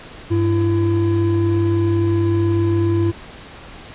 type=tone pair together; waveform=triangle; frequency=100.07 / 336.6 Hz; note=G2 / E4; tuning=+36 / +36 cents; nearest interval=octave + major sixth; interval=2100 cents; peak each=-15 dBFS; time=0.3-3.12 s; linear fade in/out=20 ms; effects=pink hiss -38 dBFS RMS until 3.94 s + resampled to 8000 Hz